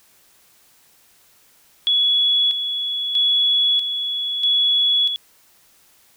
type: tone with tremolo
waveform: sine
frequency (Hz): 3382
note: G#7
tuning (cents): +31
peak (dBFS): -14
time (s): 1.87-5.16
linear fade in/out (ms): 0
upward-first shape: square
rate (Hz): 0.78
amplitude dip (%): 55
effects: white hiss -55 dBFS RMS until 6.16 s